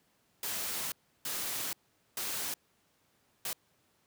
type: noise bursts at uneven times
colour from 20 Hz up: white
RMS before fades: -36 dBFS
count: 4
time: 0.43-0.92 / 1.25-1.73 / 2.17-2.54 / 3.45-3.53 s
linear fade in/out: 2 ms
effects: pink hiss -71 dBFS RMS until 4.06 s + high-pass 100 Hz 12 dB/octave